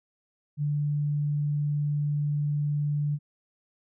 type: tone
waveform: sine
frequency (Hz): 146.83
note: D3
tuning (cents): 0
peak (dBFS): -24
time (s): 0.57-3.19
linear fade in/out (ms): 50
effects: none